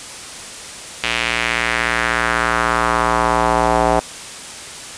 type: tone with band-pass filter sweep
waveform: square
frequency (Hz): 58.27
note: A#1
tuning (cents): 0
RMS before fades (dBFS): -17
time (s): 1.03-4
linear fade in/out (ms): 5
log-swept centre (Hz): 2700 to 740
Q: 2.1
effects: white hiss -32 dBFS RMS until 4.97 s + resampled to 22050 Hz